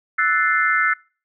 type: chord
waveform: sine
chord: F# half-diminished seventh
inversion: third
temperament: equal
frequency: 1318.5 / 1480 / 1760 / 2093 Hz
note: E6 / F#6 / A6 / C7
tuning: 0 / 0 / 0 / 0 cents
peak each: -21 dBFS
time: 0.18-0.94 s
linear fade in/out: 10 ms
effects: noise-tail reverb RT60 0.4 s tail -26 dB re dry